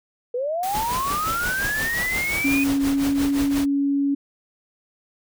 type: linear sweep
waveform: sine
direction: up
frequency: 471.3 to 2500 Hz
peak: -22 dBFS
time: 0.34-2.64 s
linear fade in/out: 5 ms
type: noise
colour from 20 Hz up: white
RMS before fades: -34 dBFS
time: 0.63-2.67 s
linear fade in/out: 2 ms
type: noise with tremolo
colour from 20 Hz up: pink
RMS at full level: -28 dBFS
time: 0.73-3.66 s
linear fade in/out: 20 ms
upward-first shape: triangle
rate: 5.7 Hz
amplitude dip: 85%
type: tone with pitch glide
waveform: sine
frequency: 277.2 to 280.4 Hz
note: C#4 to C#4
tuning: 0 to +20 cents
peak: -18 dBFS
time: 2.44-4.15 s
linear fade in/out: 10 ms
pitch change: +20 cents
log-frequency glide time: 2.93-3.28 s
effects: none